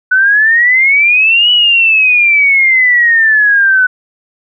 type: exponential two-way sweep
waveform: sine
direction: up then down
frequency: 1489 to 2960 to 1489 Hz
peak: -5 dBFS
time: 0.11-3.87 s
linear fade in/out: 10 ms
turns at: 1.51 s
effects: none